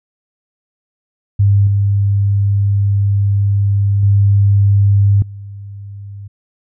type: tone with level steps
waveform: sine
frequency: 100.3 Hz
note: G2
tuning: 40 cents sharp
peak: -7 / -10 / -7 / -27 dBFS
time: 1.39-6.28 s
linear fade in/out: 10 ms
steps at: 1.67 / 4.03 / 5.22 s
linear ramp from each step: 2 ms
effects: none